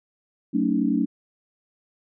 sine chord, D# half-diminished seventh, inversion first, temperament just, 186.68 / 224 / 280 / 311.1 Hz, F#3 / A3 / C#4 / D#4, +16 / +31 / +18 / 0 cents, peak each -27 / -24 / -23 / -27 dBFS, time 0.53-1.06 s, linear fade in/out 20 ms, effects none

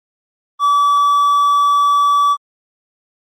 triangle tone, 1150 Hz, D6, 37 cents flat, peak -8 dBFS, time 0.59-2.37 s, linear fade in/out 50 ms, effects Opus 24 kbps

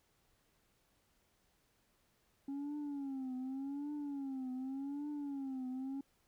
sine tone with vibrato, 274.4 Hz, C#4, 17 cents flat, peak -36 dBFS, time 2.48-6.01 s, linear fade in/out 5 ms, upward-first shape triangle, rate 0.86 Hz, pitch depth 140 cents each way, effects tanh soft clip ceiling -38 dBFS + pink hiss -75 dBFS RMS until 6.27 s

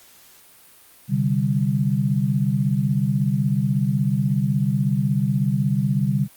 sine chord, C suspended second, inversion none, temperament just, 130.81 / 147.16 / 196.22 Hz, C3 / D3 / G3, 0 / +4 / +2 cents, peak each -22 dBFS, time 1.08-6.28 s, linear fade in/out 50 ms, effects white hiss -50 dBFS RMS until 6.36 s + Opus 48 kbps

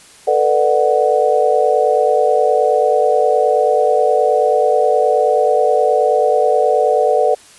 sine chord, B minor seventh, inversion third, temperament just, 444.5 / 493.9 / 592.7 / 740.8 Hz, A4 / B4 / D5 / F#5, +18 / 0 / +16 / +2 cents, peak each -16 dBFS, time 0.27-7.35 s, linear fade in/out 10 ms, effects white hiss -43 dBFS RMS until 7.58 s + resampled to 24000 Hz

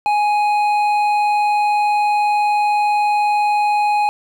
triangle tone with hard clipping, 833 Hz, G#5, 5 cents sharp, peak -15 dBFS, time 0.06-4.09 s, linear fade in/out 0 ms, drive 11 dB, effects none

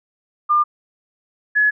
sine tone pair in turn, 1200 / 1697.1 Hz, D6 / G#6, +37 / +37 cents, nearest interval tritone, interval 600 cents, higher second, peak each -12 dBFS, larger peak neither, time 0.49-0.64 / 1.55-1.71 s, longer second, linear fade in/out 20 ms, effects none

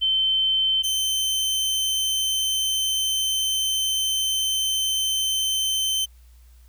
sine / sawtooth tone pair in turn, 3087 / 3087 Hz, G7 / G7, -27 / -27 cents, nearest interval unison, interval 0 cents, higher neither, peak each -18 dBFS, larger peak neither, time 0.01-0.83 / 0.83-6.06 s, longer second, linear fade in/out 20 ms, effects added 60 Hz sine -47 dBFS peak until 6.68 s + white hiss -62 dBFS RMS until 6.68 s

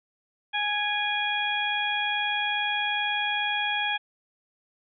harmonic tone with a mistuned harmonic, 830.6 Hz, G#5, in tune, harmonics 1 / 2 / 3 / 4, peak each -30 / -30 / -30 / -30 dBFS, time 0.53-3.98 s, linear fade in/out 20 ms, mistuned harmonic 3, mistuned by -33 cents, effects none

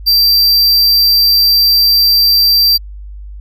square tone, 4699 Hz, D8, in tune, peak -7 dBFS, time 0.06-2.78 s, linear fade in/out 20 ms, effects added 50 Hz sine -26 dBFS peak until 3.4 s

